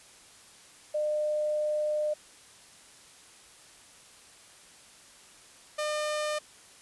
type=tone pair in turn; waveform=sine / sawtooth; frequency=604 / 604 Hz; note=D5 / D5; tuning=+48 / +48 cents; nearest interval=unison; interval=0 cents; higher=neither; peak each=-26 / -25 dBFS; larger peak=second; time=0.94-2.14 / 5.78-6.39 s; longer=first; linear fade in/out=10 ms; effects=white hiss -54 dBFS RMS until 6.81 s + resampled to 24000 Hz